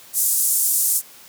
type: band-pass noise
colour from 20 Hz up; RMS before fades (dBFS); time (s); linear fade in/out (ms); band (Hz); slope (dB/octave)
pink; -19; 0.13-1.02; 50; 8000 to 15000; 24
effects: white hiss -45 dBFS RMS until 1.28 s + high-pass 100 Hz 12 dB/octave